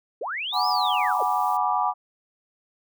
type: linear two-way sweep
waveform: sine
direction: up then down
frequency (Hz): 370 to 5274 to 370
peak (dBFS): -27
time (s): 0.21-1.23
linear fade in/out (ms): 5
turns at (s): 0.68
type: chord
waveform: sine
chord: G# half-diminished seventh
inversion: third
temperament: equal with one note detuned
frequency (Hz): 740 / 830.6 / 975.3 / 1174.7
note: F#5 / G#5 / B5 / D6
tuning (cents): 0 / 0 / -22 / 0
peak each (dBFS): -26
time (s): 0.52-1.94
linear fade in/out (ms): 50
type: noise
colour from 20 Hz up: blue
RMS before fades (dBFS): -46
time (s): 0.53-1.57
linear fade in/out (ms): 5
effects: none